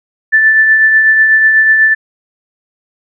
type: tone with tremolo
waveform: sine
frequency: 1760 Hz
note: A6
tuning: in tune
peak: -3 dBFS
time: 0.32-1.95 s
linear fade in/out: 20 ms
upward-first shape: triangle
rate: 8.1 Hz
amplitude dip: 40%
effects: none